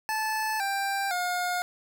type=tone with pitch steps; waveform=25% pulse; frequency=871 / 789.5 / 715.7 Hz; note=A5 / G5 / F5; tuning=-18 / +12 / +42 cents; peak=-23 dBFS; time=0.09-1.62 s; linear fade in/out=0 ms; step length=510 ms; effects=none